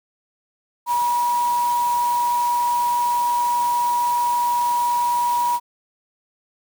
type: tone in noise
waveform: sine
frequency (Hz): 963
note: B5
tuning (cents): -44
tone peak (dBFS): -17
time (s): 0.86-5.6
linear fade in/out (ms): 50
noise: white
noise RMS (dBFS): -34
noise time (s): 0.86-5.6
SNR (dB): +14
effects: none